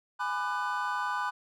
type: chord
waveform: triangle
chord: G# half-diminished seventh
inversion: none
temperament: just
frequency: 830.6 / 996.7 / 1196.1 / 1495.1 Hz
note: G#5 / B5 / D6 / F#6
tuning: 0 / +16 / +31 / +18 cents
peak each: -35 / -31 / -34 / -33 dBFS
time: 0.19-1.31 s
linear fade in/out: 20 ms
effects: none